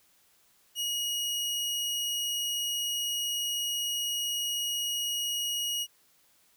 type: tone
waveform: sawtooth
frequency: 2891 Hz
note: F#7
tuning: 41 cents flat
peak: -26 dBFS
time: 0.75-5.87 s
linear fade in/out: 50 ms
effects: white hiss -65 dBFS RMS until 6.56 s